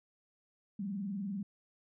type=tone with vibrato; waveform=sine; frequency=197.4 Hz; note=G3; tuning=12 cents sharp; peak=-35 dBFS; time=0.79-1.43 s; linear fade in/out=5 ms; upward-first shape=triangle; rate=20 Hz; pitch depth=180 cents each way; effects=none